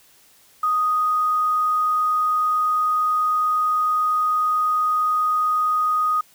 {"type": "tone with quantisation", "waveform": "sine", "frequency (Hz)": 1244.5, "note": "D#6", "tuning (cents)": 0, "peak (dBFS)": -17, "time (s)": [0.63, 6.21], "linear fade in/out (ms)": 5, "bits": 7, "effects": ["white hiss -54 dBFS RMS until 6.34 s"]}